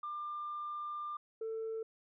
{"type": "tone pair in turn", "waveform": "sine", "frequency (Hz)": [1195, 445.8], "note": ["D6", "A4"], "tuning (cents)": [30, 23], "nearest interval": "octave + perfect fourth", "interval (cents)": 1707, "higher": "first", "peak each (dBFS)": [-37, -35], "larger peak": "second", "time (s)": [[0.03, 1.17], [1.41, 1.83]], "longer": "first", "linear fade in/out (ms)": 5, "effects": ["tanh soft clip ceiling -34 dBFS"]}